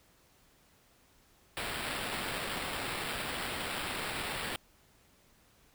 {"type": "noise with sample-and-hold", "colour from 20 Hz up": "blue", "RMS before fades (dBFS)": -37, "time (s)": [1.57, 4.56], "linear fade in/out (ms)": 0, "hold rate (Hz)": 6300, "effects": ["pink hiss -65 dBFS RMS until 5.74 s"]}